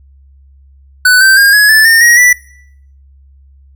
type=tone with pitch steps; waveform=square; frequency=1495 / 1554.9 / 1617.2 / 1682 / 1749.3 / 1819.4 / 1892.3 / 1968.1 Hz; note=F#6 / G6 / G#6 / G#6 / A6 / A#6 / A#6 / B6; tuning=+17 / -15 / -46 / +22 / -11 / -43 / +25 / -7 cents; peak=-4 dBFS; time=1.05-2.33 s; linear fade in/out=5 ms; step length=160 ms; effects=noise-tail reverb RT60 0.7 s tail -21 dB re dry + added 68 Hz sine -39 dBFS peak until 3.75 s